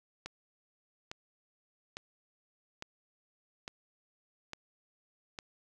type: click train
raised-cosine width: 0.2 ms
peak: -23 dBFS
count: 7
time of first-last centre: 0.26-5.388 s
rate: 1.17 Hz
effects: none